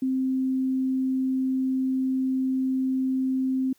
sine tone, 261.6 Hz, C4, in tune, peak -22 dBFS, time 0.02-3.73 s, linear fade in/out 5 ms, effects white hiss -64 dBFS RMS until 3.78 s

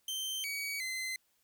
sawtooth tone with pitch steps, 3116 / 2262 / 2058 Hz, G7 / C#7 / C7, -11 / +34 / -29 cents, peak -32 dBFS, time 0.08-1.16 s, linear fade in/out 2 ms, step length 360 ms, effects white hiss -74 dBFS RMS until 1.43 s

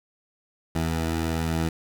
15% pulse tone pair together, 81.2 / 163.39 Hz, E2 / E3, -26 / -15 cents, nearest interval octave, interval 1211 cents, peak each -18 / -27 dBFS, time 0.75-1.69 s, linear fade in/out 5 ms, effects none

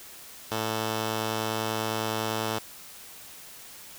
5% pulse tone pair together, 110 / 440 Hz, A2 / A4, 0 / 0 cents, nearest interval 2 octaves, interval 2400 cents, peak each -17 / -27 dBFS, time 0.51-2.59 s, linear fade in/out 10 ms, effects white hiss -46 dBFS RMS until 3.98 s

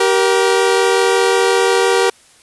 sawtooth tone pair together, 387.2 / 472.8 Hz, G4 / A#4, -21 / +24 cents, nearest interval minor third, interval 345 cents, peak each -10 dBFS, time 0-2.1 s, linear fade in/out 5 ms, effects white hiss -48 dBFS RMS until 2.42 s + resampled to 24000 Hz

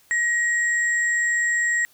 sine tone pair together, 1895 / 7571 Hz, A#6 / A#8, +28 / +26 cents, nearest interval 2 octaves, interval 2398 cents, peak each -19 / -29 dBFS, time 0.11-1.85 s, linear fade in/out 0 ms, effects white hiss -57 dBFS RMS until 1.93 s

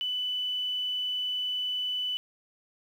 sine tone with quantisation, 2990 Hz, F#7, 17 cents sharp, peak -28 dBFS, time 0.01-2.17 s, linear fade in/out 0 ms, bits 9, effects none

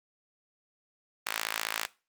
sawtooth tone with high-pass filter, 55 Hz, A1, in tune, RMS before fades -34 dBFS, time 1.26-1.86 s, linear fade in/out 10 ms, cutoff 1500 Hz, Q 0.75, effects noise-tail reverb RT60 0.3 s tail -18 dB re dry + Opus 24 kbps

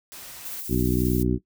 white noise, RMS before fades -41 dBFS, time 0.12-0.6 s, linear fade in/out 0 ms
violet noise with tremolo, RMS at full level -34 dBFS, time 0.45-1.23 s, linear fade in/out 2 ms, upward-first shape sine, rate 15 Hz, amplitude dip 25%
harmonic tone, 61.74 Hz, B1, in tune, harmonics 1 / 2 / 3 / 4 / 5 / 6, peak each -27 / -27 / -27 / -27 / -27 / -27 dBFS, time 0.68-1.39 s, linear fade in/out 50 ms
effects noise-tail reverb RT60 0.1 s tail -17 dB re dry

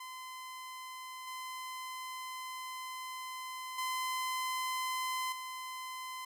sawtooth tone with level steps, 1027 Hz, C6, 33 cents flat, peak -40 / -37 / -30 / -37 dBFS, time 0-6.25 s, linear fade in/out 5 ms, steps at 1.27 / 3.78 / 5.32 s, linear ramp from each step 5 ms, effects none

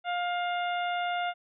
harmonic tone, 706 Hz, F5, 19 cents sharp, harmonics 1 / 2 / 3 / 4 / 5, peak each -29 / -35 / -39 / -41 / -43 dBFS, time 0.04-1.34 s, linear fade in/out 50 ms, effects none

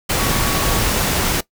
sine tone in noise, 1124 Hz, C#6, 24 cents sharp, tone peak -27 dBFS, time 0.18-0.82 s, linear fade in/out 10 ms, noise pink, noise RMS -18 dBFS, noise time 0.09-1.41 s, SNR -12 dB, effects noise-tail reverb RT60 0.1 s tail -19 dB re dry

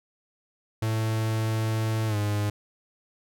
45% pulse tone with pitch glide, 110.7 to 103.89 Hz, A2 to G#2, +11 to +1 cents, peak -24 dBFS, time 0.82-2.5 s, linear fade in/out 5 ms, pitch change -110 cents, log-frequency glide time 2.07-2.16 s, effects none

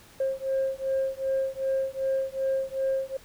sine beating tone pair, 533 / 535.6 Hz, C5 / C5, +32 / +40 cents, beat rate 2.6 Hz, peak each -27 dBFS, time 0.2-3.17 s, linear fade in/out 5 ms, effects tanh soft clip ceiling -20 dBFS + pink hiss -53 dBFS RMS until 3.24 s

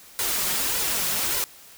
white noise with flanger, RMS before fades -25 dBFS, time 0.19-1.44 s, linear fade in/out 0 ms, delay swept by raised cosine 2 to 5.6 ms, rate 1.7 Hz, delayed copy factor +0.6, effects white hiss -48 dBFS RMS until 1.77 s

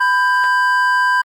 triangle tone pair together, 999.3 / 1585 Hz, B5 / G6, +20 / +19 cents, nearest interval minor sixth, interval 799 cents, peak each -13 dBFS, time 0-1.22 s, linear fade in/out 10 ms, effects Opus 32 kbps

